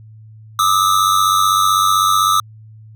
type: tone pair together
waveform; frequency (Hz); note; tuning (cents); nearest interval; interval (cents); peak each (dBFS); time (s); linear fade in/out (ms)
square; 1195 / 1290.8; D6 / E6; +30 / -37; minor second; 133; -15; 0.59-2.4; 2
effects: added 109 Hz sine -37 dBFS peak until 2.95 s